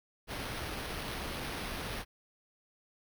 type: noise with sample-and-hold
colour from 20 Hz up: pink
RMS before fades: -39 dBFS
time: 0.27-2.05 s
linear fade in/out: 50 ms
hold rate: 7350 Hz
effects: none